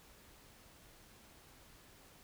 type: silence
effects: pink hiss -61 dBFS RMS until 2.23 s